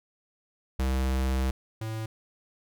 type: tone pair in turn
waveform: square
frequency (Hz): 65.41 / 110.62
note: C2 / A2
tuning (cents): 0 / +10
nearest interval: major sixth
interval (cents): 910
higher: second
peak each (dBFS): -25 / -32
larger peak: first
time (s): 0.79-1.51 / 1.81-2.06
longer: first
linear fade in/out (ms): 5
effects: none